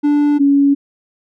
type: tone pair in turn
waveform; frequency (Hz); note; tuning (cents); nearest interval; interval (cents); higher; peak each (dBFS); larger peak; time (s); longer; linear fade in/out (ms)
triangle / sine; 292.2 / 280.9; D4 / C#4; -9 / +23; minor second; 68; first; -8; neither; 0.03-0.39 / 0.39-0.75; neither; 20
effects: none